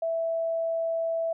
sine tone, 659.3 Hz, E5, in tune, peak -25 dBFS, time 0.02-1.33 s, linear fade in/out 5 ms, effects none

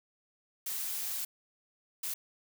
blue noise bursts at uneven times, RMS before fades -36 dBFS, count 2, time 0.66-1.25 / 2.03-2.14 s, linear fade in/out 5 ms, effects none

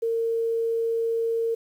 sine tone, 457.6 Hz, A#4, 32 cents flat, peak -22 dBFS, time 0.02-1.55 s, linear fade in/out 10 ms, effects 9-bit

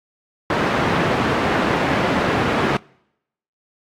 pink band-pass noise, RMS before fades -19 dBFS, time 0.5-2.77 s, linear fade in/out 2 ms, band 150 to 1900 Hz, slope 12 dB/octave, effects noise-tail reverb RT60 0.8 s tail -26 dB re dry + AAC 64 kbps

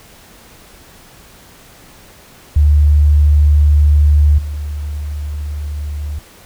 sine tone with level steps, 73.9 Hz, D2, 11 cents sharp, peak -6 / -19 dBFS, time 2.56-6.19 s, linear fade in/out 5 ms, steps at 4.38 s, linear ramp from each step 5 ms, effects pink hiss -42 dBFS RMS until 6.45 s

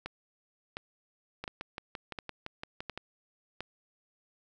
two click trains, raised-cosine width 0.3 ms, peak -21 / -22 dBFS, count 6 / 10, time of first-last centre 0.06-3.606 / 1.44-2.976 s, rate 1.41 / 5.86 Hz, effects none

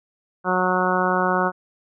harmonic tone, 183.2 Hz, F#3, 17 cents flat, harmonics 1 / 2 / 3 / 4 / 5 / 6 / 7 / 8, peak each -26 / -26 / -26 / -26 / -26 / -26 / -26 / -26 dBFS, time 0.44-1.52 s, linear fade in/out 50 ms, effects none

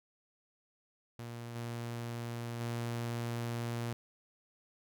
sawtooth tone with level steps, 117.9 Hz, A#2, 20 cents sharp, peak -38 / -34 / -31 dBFS, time 1.19-3.93 s, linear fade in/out 0 ms, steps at 1.55 / 2.6 s, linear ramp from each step 10 ms, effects none

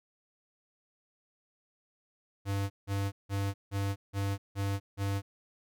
square tone bursts, 99.1 Hz, G2, 19 cents sharp, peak -30 dBFS, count 7, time 2.45-5.22 s, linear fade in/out 50 ms, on 250 ms, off 170 ms, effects none

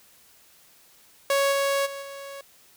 sawtooth tone with level steps, 555 Hz, C#5, 2 cents sharp, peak -16 / -18 / -30 / -33 dBFS, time 1.3-2.41 s, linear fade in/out 2 ms, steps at 1.51 / 1.85 / 2.01 s, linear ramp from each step 20 ms, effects white hiss -56 dBFS RMS until 2.76 s

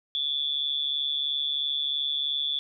sine tone with amplitude modulation, 3450 Hz, A7, 35 cents flat, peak -22 dBFS, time 0.15-2.59 s, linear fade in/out 0 ms, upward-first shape sine, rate 143 Hz, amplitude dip 75%, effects none

